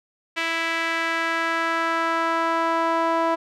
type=tone with band-pass filter sweep; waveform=sawtooth; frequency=330 Hz; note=E4; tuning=2 cents sharp; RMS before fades=-23 dBFS; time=0.36-3.36 s; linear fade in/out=20 ms; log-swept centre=2300 to 890 Hz; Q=1.9; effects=none